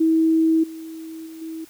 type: tone with level steps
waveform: sine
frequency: 322.6 Hz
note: E4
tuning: 37 cents flat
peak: -14 / -32 / -35 / -29 dBFS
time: 0-1.65 s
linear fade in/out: 10 ms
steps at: 0.63 / 1.26 / 1.41 s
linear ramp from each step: 10 ms
effects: white hiss -50 dBFS RMS until 1.69 s